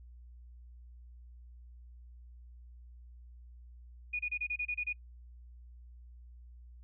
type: tone bursts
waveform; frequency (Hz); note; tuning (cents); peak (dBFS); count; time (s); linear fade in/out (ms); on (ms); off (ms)
sine; 2457; D#7; -22; -31; 9; 4.13-4.93; 10; 64; 28
effects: noise-tail reverb RT60 0.1 s tail -26 dB re dry + added 60 Hz sine -50 dBFS peak until 6.83 s